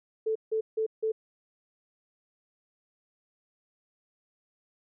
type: tone bursts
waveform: sine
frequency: 440 Hz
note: A4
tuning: in tune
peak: -25 dBFS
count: 4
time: 0.26-1.12 s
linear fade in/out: 10 ms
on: 95 ms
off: 160 ms
effects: none